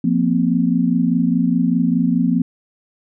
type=chord; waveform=sine; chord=F suspended fourth; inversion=none; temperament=equal with one note detuned; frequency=174.61 / 233.1 / 258 Hz; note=F3 / Bb3 / C4; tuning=0 / 0 / -24 cents; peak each=-18 dBFS; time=0.04-2.42 s; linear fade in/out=5 ms; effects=none